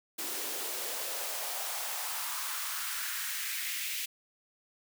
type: noise with high-pass filter sweep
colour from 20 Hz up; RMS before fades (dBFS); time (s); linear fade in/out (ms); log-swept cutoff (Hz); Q
white; -36; 0.18-4.06; 10; 310 to 2500; 2.3
effects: none